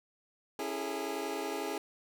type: chord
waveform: 25% pulse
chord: A major seventh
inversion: first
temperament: equal with one note detuned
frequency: 277.2 / 329.6 / 408.9 / 440 Hz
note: C#4 / E4 / G#4 / A4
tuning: 0 / 0 / -27 / 0 cents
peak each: -38 / -37 / -34 / -38 dBFS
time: 0.59-1.78 s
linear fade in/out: 2 ms
effects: none